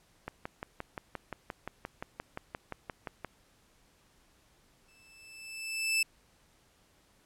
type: click train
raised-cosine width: 0.5 ms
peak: -22 dBFS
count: 18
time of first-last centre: 0.28-3.247 s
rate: 5.73 Hz
type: tone with exponential growth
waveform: sawtooth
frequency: 2637 Hz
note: E7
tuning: in tune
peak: -21 dBFS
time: 4.88-6.03 s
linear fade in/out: 5 ms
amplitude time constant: 250 ms
effects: pink hiss -66 dBFS RMS until 7.25 s + low-pass 12000 Hz 12 dB/octave